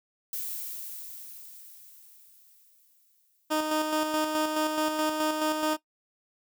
violet noise with exponential decay, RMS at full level -33 dBFS, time 0.33-3.74 s, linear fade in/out 2 ms, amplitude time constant 740 ms
15% pulse tone with tremolo, 308.9 Hz, D#4, 12 cents flat, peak -18 dBFS, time 3.5-5.77 s, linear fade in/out 20 ms, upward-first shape square, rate 4.7 Hz, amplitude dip 40%
effects noise-tail reverb RT60 0.1 s tail -18 dB re dry

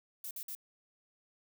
violet noise bursts, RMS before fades -42 dBFS, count 3, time 0.24-0.551 s, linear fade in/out 2 ms, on 69 ms, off 52 ms, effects none

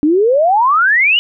sine exponential sweep, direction up, 285.8 to 3000 Hz, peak -8 dBFS, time 0.03-1.19 s, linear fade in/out 0 ms, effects none

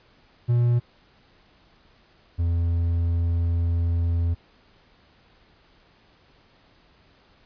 triangle tone pair in turn, 120 / 84.85 Hz, B2 / F2, -49 / -49 cents, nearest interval tritone, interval 600 cents, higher first, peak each -15 / -18 dBFS, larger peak first, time 0.48-0.8 / 2.38-4.35 s, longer second, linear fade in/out 20 ms, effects pink hiss -58 dBFS RMS until 7.45 s + resampled to 11025 Hz

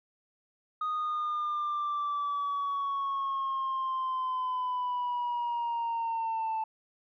sine linear sweep, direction down, 1244.5 to 880 Hz, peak -27 dBFS, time 0.81-6.64 s, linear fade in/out 5 ms, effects tanh soft clip ceiling -27 dBFS

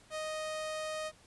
sawtooth tone, 622.3 Hz, D#5, in tune, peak -32 dBFS, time 0.1-1.12 s, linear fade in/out 50 ms, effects pink hiss -61 dBFS RMS until 1.26 s + resampled to 24000 Hz

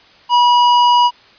sine tone with tanh clipping, 970 Hz, B5, 31 cents flat, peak -10 dBFS, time 0.29-1.11 s, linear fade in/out 50 ms, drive 17 dB, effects white hiss -46 dBFS RMS until 1.38 s + resampled to 11025 Hz

